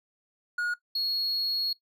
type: tone pair in turn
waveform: triangle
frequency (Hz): 1442 / 4321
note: F#6 / C#8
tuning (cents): -45 / -45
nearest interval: octave + perfect fifth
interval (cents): 1900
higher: second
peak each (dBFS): -24 / -25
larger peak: first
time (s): 0.58-0.74 / 0.95-1.73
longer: second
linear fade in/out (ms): 5
effects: noise-tail reverb RT60 0.1 s tail -17 dB re dry